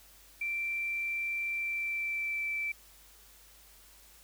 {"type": "tone with pitch glide", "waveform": "sine", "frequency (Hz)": [2349, 2327], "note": ["D7", "D7"], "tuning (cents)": [0, -17], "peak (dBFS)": -31, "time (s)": [0.41, 2.72], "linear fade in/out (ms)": 5, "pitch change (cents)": -17, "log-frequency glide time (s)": [1.54, 2.48], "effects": ["added 50 Hz sine -62 dBFS peak until 4.23 s", "white hiss -58 dBFS RMS until 4.23 s"]}